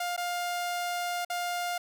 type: tone with dropouts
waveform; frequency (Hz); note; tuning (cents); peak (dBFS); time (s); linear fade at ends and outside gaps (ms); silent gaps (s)
sawtooth; 705; F5; +16; -26; 0-1.78; 5; 0.165-0.176 / 1.249-1.299
effects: none